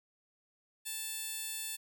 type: tone with high-pass filter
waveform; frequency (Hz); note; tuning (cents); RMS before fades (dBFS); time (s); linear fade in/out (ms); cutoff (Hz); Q
15% pulse; 880; A5; 0; -40; 0.85-1.77; 20; 5400; 0.61
effects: none